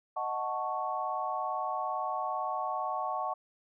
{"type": "chord", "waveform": "sine", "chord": "D# half-diminished seventh", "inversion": "none", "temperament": "equal", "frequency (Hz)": [622.3, 740, 880, 1108.7], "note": ["D#5", "F#5", "A5", "C#6"], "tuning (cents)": [0, 0, 0, 0], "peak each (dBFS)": [-39, -35, -37, -35], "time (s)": [0.16, 3.34], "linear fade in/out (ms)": 10, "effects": []}